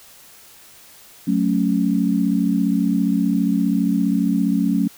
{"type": "chord", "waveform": "sine", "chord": "F# minor", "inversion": "none", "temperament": "equal", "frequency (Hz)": [185, 220, 277.2], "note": ["F#3", "A3", "C#4"], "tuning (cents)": [0, 0, 0], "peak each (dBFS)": -20, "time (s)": [1.27, 4.88], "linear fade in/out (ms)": 10, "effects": ["white hiss -46 dBFS RMS until 4.97 s"]}